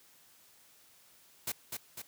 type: noise with echo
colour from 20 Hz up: white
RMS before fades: -35 dBFS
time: 1.47-1.52 s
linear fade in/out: 5 ms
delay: 250 ms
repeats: 2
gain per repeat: -4 dB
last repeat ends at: 2.02 s
effects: white hiss -62 dBFS RMS until 2.07 s + high-pass 60 Hz 12 dB/octave